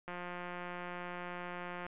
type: click train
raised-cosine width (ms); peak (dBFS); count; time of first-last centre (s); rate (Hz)
0.5; -28; 317; 0.08-1.865; 177
effects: resampled to 8000 Hz